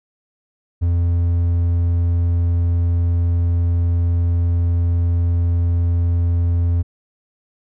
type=tone; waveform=triangle; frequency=85.9 Hz; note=F2; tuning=28 cents flat; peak=-12 dBFS; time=0.81-6.83 s; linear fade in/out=20 ms; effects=none